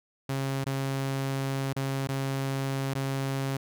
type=tone with dropouts; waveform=sawtooth; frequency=135.7 Hz; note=C#3; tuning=36 cents flat; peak=-24 dBFS; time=0.29-3.57 s; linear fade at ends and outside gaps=5 ms; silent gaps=0.642-0.662 / 1.731-1.763 / 2.073-2.088 / 2.939-2.951 s; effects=none